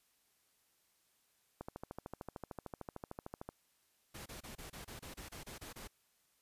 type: click train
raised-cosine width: 1 ms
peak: -29 dBFS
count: 26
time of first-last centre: 1.61-3.49 s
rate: 13.3 Hz
type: noise bursts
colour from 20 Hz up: pink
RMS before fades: -49 dBFS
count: 12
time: 4.14-5.877 s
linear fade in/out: 10 ms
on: 120 ms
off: 27 ms
effects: white hiss -75 dBFS RMS until 6.41 s + resampled to 32000 Hz